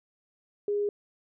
sine tone, 410.6 Hz, G#4, 20 cents flat, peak -25 dBFS, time 0.68-0.89 s, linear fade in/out 2 ms, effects none

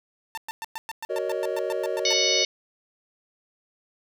sawtooth tone bursts, 896 Hz, A5, 31 cents sharp, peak -27 dBFS, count 14, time 0.35-2.13 s, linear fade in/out 0 ms, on 25 ms, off 110 ms
triangle chord, D# minor seventh, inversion first, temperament just, 373.4 / 466.7 / 560 / 622.3 Hz, F#4 / A#4 / C#5 / D#5, +16 / +2 / +18 / 0 cents, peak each -29 dBFS, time 1.09-2.45 s, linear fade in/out 20 ms
harmonic tone, 738 Hz, F#5, 5 cents flat, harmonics 3 / 4 / 5 / 6 / 7 / 8, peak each -28 / -28 / -27 / -27 / -29 / -28 dBFS, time 2.05-2.45 s, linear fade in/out 2 ms
effects none

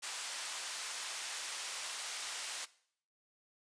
white band-pass noise, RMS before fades -42 dBFS, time 0.02-2.66 s, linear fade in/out 20 ms, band 790 to 8300 Hz, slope 12 dB/octave, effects noise-tail reverb RT60 0.6 s tail -19 dB re dry + resampled to 22050 Hz

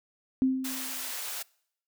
sine tone with exponential decay, 261.6 Hz, C4, in tune, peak -19 dBFS, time 0.42-1.11 s, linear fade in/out 0 ms, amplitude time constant 150 ms
white high-pass noise, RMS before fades -36 dBFS, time 0.64-1.43 s, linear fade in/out 10 ms, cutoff 610 Hz, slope 12 dB/octave
effects noise-tail reverb RT60 0.7 s tail -25 dB re dry

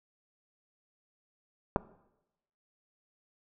clicks, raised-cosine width 1 ms, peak -11 / -19 dBFS, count 2, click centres 1.761 / 1.766 s, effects noise-tail reverb RT60 0.9 s tail -19 dB re dry

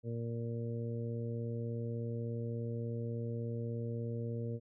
harmonic tone, 116.54 Hz, A#2, in tune, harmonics 1 / 2 / 3 / 4 / 5, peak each -37 / -43 / -49 / -43 / -52 dBFS, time 0.03-4.6 s, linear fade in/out 50 ms, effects none

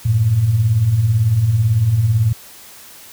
sine beating tone pair, 95.1 / 113.1 Hz, F#2 / A2, +48 / +48 cents, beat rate 18 Hz, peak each -20 / -12 dBFS, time 0.05-2.33 s, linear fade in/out 10 ms, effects white hiss -40 dBFS RMS until 3.12 s

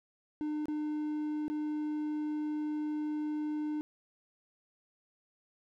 triangle tone with dropouts, 302.1 Hz, D4, 49 cents sharp, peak -30 dBFS, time 0.41-3.81 s, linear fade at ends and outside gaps 0 ms, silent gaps 0.656-0.683 / 1.481-1.5 s, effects none

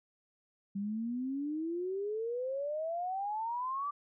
sine exponential sweep, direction up, 195.1 to 1178 Hz, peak -33 dBFS, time 0.75-3.91 s, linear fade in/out 10 ms, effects none

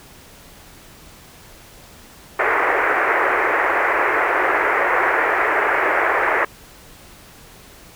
white band-pass noise, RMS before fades -18 dBFS, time 2.39-6.45 s, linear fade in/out 5 ms, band 340 to 2100 Hz, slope 48 dB/octave, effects pink hiss -44 dBFS RMS until 7.95 s

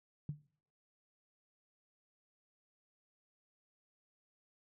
sine tone with exponential decay, 147.1 Hz, D3, 3 cents sharp, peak -33 dBFS, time 0.29-0.42 s, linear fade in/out 2 ms, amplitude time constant 28 ms, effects noise-tail reverb RT60 0.6 s tail -22 dB re dry

